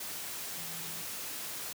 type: tone in noise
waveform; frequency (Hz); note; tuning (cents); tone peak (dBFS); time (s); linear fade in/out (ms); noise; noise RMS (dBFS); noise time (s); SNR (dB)
sine; 167.2; E3; +25; -50; 0.57-1.02; 5; white; -40; 0-1.73; -13
effects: high-pass 80 Hz 12 dB/octave